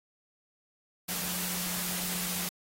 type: tone in noise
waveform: sine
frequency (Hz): 179.3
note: F3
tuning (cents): +46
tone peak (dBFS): -41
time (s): 1.08-2.49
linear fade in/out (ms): 10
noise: white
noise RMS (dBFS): -34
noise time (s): 1.08-2.49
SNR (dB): -10
effects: AAC 48 kbps